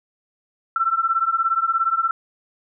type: beating tone pair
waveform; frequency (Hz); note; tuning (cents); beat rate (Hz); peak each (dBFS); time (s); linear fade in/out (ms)
sine; 1333 / 1350; E6 / E6; +19 / +41; 17; -21 / -20; 0.76-2.11; 2
effects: none